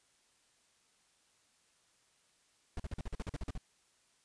brown noise bursts, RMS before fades -38 dBFS, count 12, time 2.77-3.578 s, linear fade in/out 2 ms, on 27 ms, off 44 ms, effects white hiss -71 dBFS RMS until 4.24 s + resampled to 22050 Hz

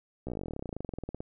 slowing click train, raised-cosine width 2 ms, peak -23 dBFS, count 30, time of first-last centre 0.27-1.205 s, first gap 15 ms, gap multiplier 1.05, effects none

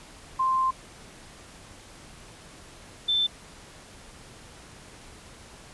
sine tone pair in turn, 1046.5 / 3540 Hz, C6 / A7, 0 / +10 cents, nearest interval octave + major sixth, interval 2110 cents, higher second, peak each -21 dBFS, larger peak neither, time 0.39-0.71 / 3.08-3.27 s, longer first, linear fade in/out 10 ms, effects pink hiss -48 dBFS RMS until 5.73 s + resampled to 24000 Hz

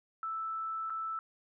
sine tone with dropouts, 1318.5 Hz, E6, in tune, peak -34 dBFS, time 0.23-1.19 s, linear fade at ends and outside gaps 1 ms, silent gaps 0.898-0.903 s, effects none

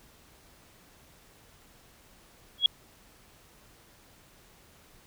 sine tone with exponential growth, 3322 Hz, G#7, in tune, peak -13 dBFS, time 2.58-2.66 s, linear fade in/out 2 ms, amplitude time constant 16 ms, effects pink hiss -58 dBFS RMS until 5.06 s

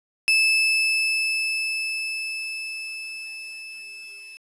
35% pulse tone with level ramp, 2622 Hz, E7, 10 cents flat, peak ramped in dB -14 to -38 dBFS, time 0.28-4.37 s, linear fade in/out 0 ms, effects resampled to 24000 Hz + 9-bit

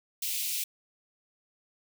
white high-pass noise, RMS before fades -32 dBFS, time 0.22-0.64 s, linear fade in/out 5 ms, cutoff 2300 Hz, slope 48 dB/octave, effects none

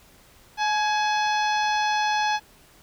harmonic tone with a mistuned harmonic, 849 Hz, G#5, 38 cents sharp, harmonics 1 / 2 / 3 / 4 / 5 / 6 / 7, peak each -22 / -28 / -32 / -34 / -36 / -38 / -39 dBFS, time 0.57-2.4 s, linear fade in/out 50 ms, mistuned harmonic 2, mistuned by -42 cents, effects pink hiss -54 dBFS RMS until 2.82 s

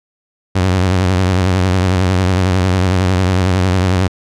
sawtooth tone with vibrato, 92.5 Hz, F#2, in tune, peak -7 dBFS, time 0.55-4.08 s, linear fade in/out 10 ms, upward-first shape triangle, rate 11 Hz, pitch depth 89 cents each way, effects low-pass 7000 Hz 12 dB/octave

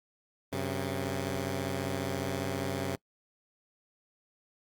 10% pulse tone pair together, 94.7 / 134.66 Hz, F#2 / C#3, +41 / -50 cents, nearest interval tritone, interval 609 cents, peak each -26 dBFS, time 0.52-2.96 s, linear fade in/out 10 ms, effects noise-tail reverb RT60 0.1 s tail -24 dB re dry + Opus 32 kbps

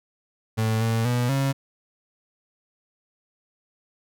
35% pulse tone with pitch steps, 110.8 / 113.4 / 122.2 / 136.7 Hz, A2 / A#2 / B2 / C#3, +13 / -47 / -18 / -24 cents, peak -19 dBFS, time 0.57-1.53 s, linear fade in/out 20 ms, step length 240 ms, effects none

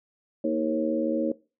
harmonic tone with a mistuned harmonic, 77.78 Hz, D#2, in tune, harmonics 3 / 4 / 5 / 6 / 7, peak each -29 / -27 / -39 / -33 / -27 dBFS, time 0.44-1.32 s, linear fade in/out 5 ms, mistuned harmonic 4, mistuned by +26 cents, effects noise-tail reverb RT60 0.3 s tail -20 dB re dry

